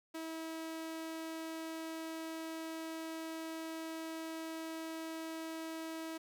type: tone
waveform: sawtooth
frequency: 323.2 Hz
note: E4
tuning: 34 cents flat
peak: -37 dBFS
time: 0.14-6.18 s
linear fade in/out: 10 ms
effects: 12-bit